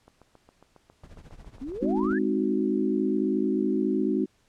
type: click train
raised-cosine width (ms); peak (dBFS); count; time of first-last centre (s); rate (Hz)
1; -37; 16; 0.08-2.129; 7.32
type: noise with tremolo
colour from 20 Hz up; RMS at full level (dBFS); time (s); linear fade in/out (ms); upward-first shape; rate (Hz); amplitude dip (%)
brown; -42; 1.03-2.14; 10; triangle; 14; 95
type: exponential sweep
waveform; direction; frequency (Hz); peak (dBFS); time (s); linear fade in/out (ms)
sine; up; 249.2 to 1815; -32; 1.61-2.19; 10
type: chord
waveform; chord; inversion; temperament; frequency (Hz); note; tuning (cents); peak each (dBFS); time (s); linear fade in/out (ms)
sine; Ab dominant seventh; none; equal; 207.7 / 261.6 / 311.1 / 370; Ab3 / C4 / Eb4 / Gb4; 0 / 0 / 0 / 0; -28; 1.81-4.26; 20
effects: pink hiss -66 dBFS RMS until 4.48 s + low-pass 9000 Hz 12 dB/octave